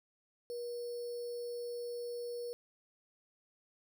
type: tone with sample-and-hold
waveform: sine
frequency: 480 Hz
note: B4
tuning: 49 cents flat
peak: -38 dBFS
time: 0.5-2.53 s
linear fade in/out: 0 ms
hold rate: 4900 Hz
effects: none